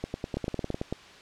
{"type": "two click trains", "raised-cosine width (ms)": 2, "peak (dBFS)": [-17, -16], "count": [8, 6], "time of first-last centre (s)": [[0.04, 0.744], [0.37, 0.926]], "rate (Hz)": [9.94, 9], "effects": ["white hiss -49 dBFS RMS until 1.21 s", "low-pass 4000 Hz 12 dB/octave"]}